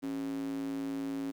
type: tone with high-pass filter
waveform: square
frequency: 55 Hz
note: A1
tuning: in tune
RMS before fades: -36 dBFS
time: 0.02-1.32 s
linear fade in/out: 20 ms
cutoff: 270 Hz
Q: 6.2
effects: 11-bit